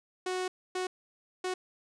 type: tone bursts at uneven times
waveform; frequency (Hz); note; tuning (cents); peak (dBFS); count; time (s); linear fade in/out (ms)
sawtooth; 368.4; F#4; -7; -27; 3; 0.26-0.48 / 0.75-0.87 / 1.44-1.54; 5
effects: resampled to 22050 Hz